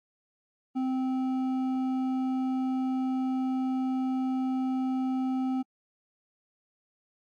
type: tone with hard clipping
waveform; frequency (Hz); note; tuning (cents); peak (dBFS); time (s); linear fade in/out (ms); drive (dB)
triangle; 259.9; C4; -11; -28; 0.75-5.63; 20; 11
effects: AAC 64 kbps